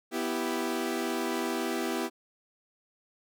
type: chord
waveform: sawtooth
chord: E minor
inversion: second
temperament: equal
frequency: 246.9 / 329.6 / 392 Hz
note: B3 / E4 / G4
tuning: 0 / 0 / 0 cents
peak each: -30 / -29 / -30 dBFS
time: 0.11-2.1 s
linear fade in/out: 50 ms
effects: none